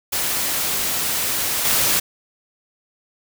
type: noise with level steps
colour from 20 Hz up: white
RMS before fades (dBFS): -22 / -18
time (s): 0.12-2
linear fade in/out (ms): 10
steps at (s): 1.64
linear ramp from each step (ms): 20
effects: none